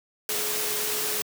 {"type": "tone in noise", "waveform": "sine", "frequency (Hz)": 424.9, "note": "G#4", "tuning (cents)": 40, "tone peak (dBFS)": -36, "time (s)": [0.29, 1.22], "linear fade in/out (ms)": 2, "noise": "white", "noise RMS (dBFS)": -28, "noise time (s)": [0.29, 1.22], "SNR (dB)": -11, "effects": ["high-pass 150 Hz 12 dB/octave"]}